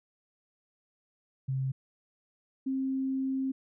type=tone pair in turn; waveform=sine; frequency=132.9 / 265.8 Hz; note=C3 / C4; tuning=+27 / +27 cents; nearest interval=octave; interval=1200 cents; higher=second; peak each=-28 dBFS; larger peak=neither; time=1.48-1.72 / 2.66-3.52 s; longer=second; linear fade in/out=10 ms; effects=none